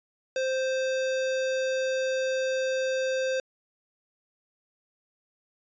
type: tone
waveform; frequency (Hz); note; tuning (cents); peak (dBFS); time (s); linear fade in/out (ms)
square; 523; C5; -1; -26; 0.36-3.4; 2
effects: resampled to 16000 Hz